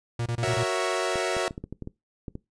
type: tone bursts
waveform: 45% pulse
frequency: 118 Hz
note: A#2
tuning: 22 cents sharp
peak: -26 dBFS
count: 5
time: 0.19-0.636 s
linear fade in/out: 5 ms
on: 70 ms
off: 24 ms
type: chord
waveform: sawtooth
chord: F# dominant seventh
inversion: none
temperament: equal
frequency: 370 / 466.2 / 554.4 / 659.3 Hz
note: F#4 / A#4 / C#5 / E5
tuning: 0 / 0 / 0 / 0 cents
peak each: -25 / -28 / -28 / -25 dBFS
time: 0.43-1.48 s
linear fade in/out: 0 ms
type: clicks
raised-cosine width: 3 ms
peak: -22 dBFS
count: 10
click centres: 1.157 / 1.367 / 1.509 / 1.579 / 1.64 / 1.726 / 1.823 / 1.874 / 2.282 / 2.354 s
effects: noise-tail reverb RT60 0.2 s tail -21 dB re dry + resampled to 22050 Hz